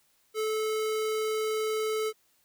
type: tone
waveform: square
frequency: 434.6 Hz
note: A4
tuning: 21 cents flat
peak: -28 dBFS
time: 0.34-2.13 s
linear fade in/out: 50 ms
effects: white hiss -68 dBFS RMS until 2.44 s